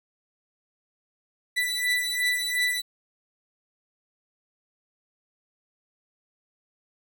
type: beating tone pair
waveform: 30% pulse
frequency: 1976 / 1978.8 Hz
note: B6 / B6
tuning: 0 / +3 cents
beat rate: 2.8 Hz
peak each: -24 dBFS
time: 1.56-2.82 s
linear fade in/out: 20 ms
effects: none